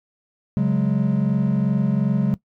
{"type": "chord", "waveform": "triangle", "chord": "C# suspended fourth", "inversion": "none", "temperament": "equal", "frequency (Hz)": [138.59, 185, 207.7], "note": ["C#3", "F#3", "G#3"], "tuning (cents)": [0, 0, 0], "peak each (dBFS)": -19, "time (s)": [0.57, 2.34], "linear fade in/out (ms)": 0, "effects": ["noise-tail reverb RT60 0.1 s tail -19 dB re dry", "tanh soft clip ceiling -7 dBFS"]}